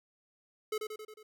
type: tone with echo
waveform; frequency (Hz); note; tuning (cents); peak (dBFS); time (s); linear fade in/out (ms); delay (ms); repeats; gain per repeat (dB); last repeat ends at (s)
square; 430.1; A4; -39; -32; 0.72-0.78; 5; 90; 5; -4; 1.23
effects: none